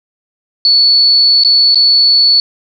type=tone with dropouts; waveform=sine; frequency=4435 Hz; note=C#8; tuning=in tune; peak=-5 dBFS; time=0.65-2.4 s; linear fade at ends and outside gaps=1 ms; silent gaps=1.436-1.448 / 1.746-1.756 s; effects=none